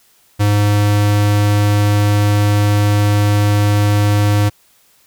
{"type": "tone", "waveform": "square", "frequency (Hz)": 103.3, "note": "G#2", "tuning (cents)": -9, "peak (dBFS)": -11, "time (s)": [0.39, 4.5], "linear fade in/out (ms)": 20, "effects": ["white hiss -53 dBFS RMS until 5.06 s"]}